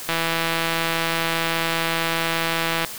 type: click train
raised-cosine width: 0.3 ms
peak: -6 dBFS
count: 456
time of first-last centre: 0.09-2.848 s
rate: 165 Hz
effects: white hiss -34 dBFS RMS until 2.98 s